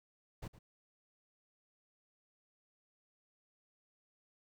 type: noise with echo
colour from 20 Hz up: brown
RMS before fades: -44 dBFS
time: 0.42-0.48 s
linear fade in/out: 10 ms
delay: 110 ms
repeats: 1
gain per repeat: -15 dB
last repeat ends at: 0.59 s
effects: none